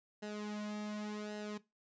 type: tone with flanger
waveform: sawtooth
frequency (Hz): 210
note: G#3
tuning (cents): +19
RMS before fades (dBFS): -42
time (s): 0.22-1.58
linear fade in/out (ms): 10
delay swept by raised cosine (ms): 0.86 to 2.76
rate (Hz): 0.88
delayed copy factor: -0.75
effects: noise-tail reverb RT60 0.2 s tail -17 dB re dry + resampled to 16000 Hz